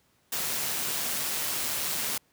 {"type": "noise with amplitude modulation", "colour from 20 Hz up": "white", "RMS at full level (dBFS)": -29, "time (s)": [0.32, 2.18], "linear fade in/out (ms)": 5, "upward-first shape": "sine", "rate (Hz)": 149, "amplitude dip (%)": 30, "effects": ["pink hiss -67 dBFS RMS until 2.32 s", "high-pass 80 Hz 12 dB/octave"]}